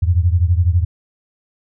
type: beating tone pair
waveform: sine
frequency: 83.8 / 95.8 Hz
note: E2 / G2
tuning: +29 / -39 cents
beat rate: 12 Hz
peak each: -13 / -16 dBFS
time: 0.02-0.85 s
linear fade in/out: 10 ms
effects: none